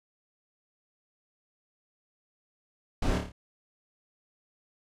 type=noise with echo; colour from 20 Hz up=brown; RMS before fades=-27 dBFS; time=3.02-3.18 s; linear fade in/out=5 ms; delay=28 ms; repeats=5; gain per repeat=-4 dB; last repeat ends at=3.32 s; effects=low-pass 9000 Hz 12 dB/octave